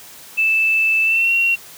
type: tone with pitch glide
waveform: sine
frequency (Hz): 2637 to 2739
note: E7 to F7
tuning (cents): 0 to -34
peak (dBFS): -13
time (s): 0.37-1.56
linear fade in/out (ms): 20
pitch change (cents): +66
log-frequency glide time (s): 1.03-1.32
effects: white hiss -40 dBFS RMS until 1.77 s + high-pass 60 Hz 12 dB/octave